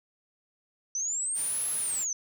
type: linear two-way sweep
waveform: sine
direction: up then down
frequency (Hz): 5930 to 11150 to 5930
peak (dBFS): -28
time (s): 0.95-2.13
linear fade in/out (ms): 2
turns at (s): 1.7
type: noise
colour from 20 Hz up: white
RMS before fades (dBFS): -41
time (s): 1.34-2.06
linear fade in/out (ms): 50
effects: none